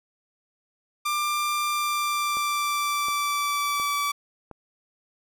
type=tone with pitch glide; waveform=sawtooth; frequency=1189 to 1152.5 Hz; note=D6 to D6; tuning=+21 to -33 cents; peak=-20 dBFS; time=1.05-4.12 s; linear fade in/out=10 ms; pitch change=-54 cents; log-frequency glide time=1.69-3.98 s
type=click train; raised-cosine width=1 ms; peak=-26 dBFS; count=4; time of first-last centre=2.37-4.513 s; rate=1.4 Hz
effects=none